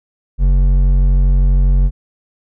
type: tone with hard clipping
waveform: triangle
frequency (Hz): 46.25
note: F#1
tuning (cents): 0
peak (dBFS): -10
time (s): 0.38-1.91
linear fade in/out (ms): 50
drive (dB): 11
effects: none